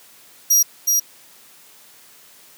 sawtooth tone with echo, 5730 Hz, F8, 44 cents sharp, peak -9 dBFS, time 0.5-0.63 s, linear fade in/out 10 ms, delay 370 ms, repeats 1, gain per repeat -3 dB, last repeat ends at 1 s, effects white hiss -48 dBFS RMS until 2.57 s + high-pass 150 Hz 12 dB/octave

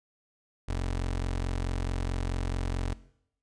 25% pulse tone, 44.61 Hz, F1, 38 cents sharp, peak -25 dBFS, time 0.68-2.94 s, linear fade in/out 10 ms, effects noise-tail reverb RT60 0.7 s tail -18 dB re dry + resampled to 22050 Hz

